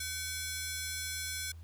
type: ring-modulated tone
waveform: 10% pulse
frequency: 1889 Hz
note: A#6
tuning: 22 cents sharp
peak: -24 dBFS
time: 0-1.52 s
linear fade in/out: 5 ms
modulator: 363 Hz
effects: added 82 Hz sine -46 dBFS peak until 1.63 s + pink hiss -66 dBFS RMS until 1.63 s